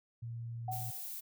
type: tone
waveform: sine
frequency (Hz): 116.54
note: A#2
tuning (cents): 0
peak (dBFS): -39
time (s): 0.22-0.91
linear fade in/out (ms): 10
type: tone with exponential decay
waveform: sine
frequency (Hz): 750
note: F#5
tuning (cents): +23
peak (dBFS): -34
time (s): 0.68-1.14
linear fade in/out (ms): 5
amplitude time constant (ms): 99
type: noise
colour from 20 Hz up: violet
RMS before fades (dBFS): -43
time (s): 0.71-1.21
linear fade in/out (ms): 20
effects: none